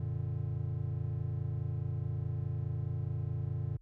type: chord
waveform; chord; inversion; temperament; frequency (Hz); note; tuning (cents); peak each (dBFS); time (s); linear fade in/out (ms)
triangle; Gb augmented; none; equal with one note detuned; 92.5 / 117.22 / 146.83; Gb2 / Bb2 / D3; 0 / +10 / 0; -36 / -34 / -36; 0-3.77; 5
effects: added 40 Hz sine -57 dBFS peak until 3.81 s